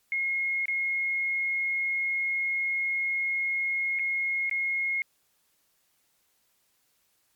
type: tone with dropouts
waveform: sine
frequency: 2156 Hz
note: C#7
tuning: 49 cents flat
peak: -25 dBFS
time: 0.12-5.02 s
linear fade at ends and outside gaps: 1 ms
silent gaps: 0.656-0.682 / 3.989-3.994 / 4.496-4.512 s
effects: white hiss -70 dBFS RMS until 7.35 s + MP3 96 kbps